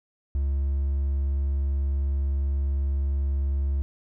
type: tone with hard clipping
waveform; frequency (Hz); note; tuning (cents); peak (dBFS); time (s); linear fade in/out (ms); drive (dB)
triangle; 69.3; C#2; 0; -23; 0.35-3.82; 0; 5
effects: none